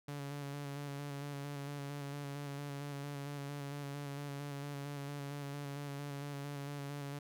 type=tone with vibrato; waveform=sawtooth; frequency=142.3 Hz; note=C#3; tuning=46 cents sharp; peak=-37 dBFS; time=0.08-7.19 s; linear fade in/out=5 ms; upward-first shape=square; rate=4.4 Hz; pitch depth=22 cents each way; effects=none